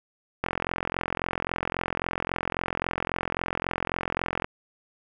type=click train; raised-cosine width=0.5 ms; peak=-11 dBFS; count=176; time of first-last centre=0.44-4.445 s; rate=43.7 Hz; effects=none